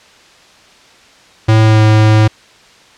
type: tone with pitch glide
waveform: square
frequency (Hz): 110 to 108.24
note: A2 to A2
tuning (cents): 0 to -28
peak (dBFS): -6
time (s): 1.48-2.28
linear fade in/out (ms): 10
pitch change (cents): -28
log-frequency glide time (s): 1.61-1.82
effects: white hiss -43 dBFS RMS until 2.97 s + low-pass 5000 Hz 12 dB/octave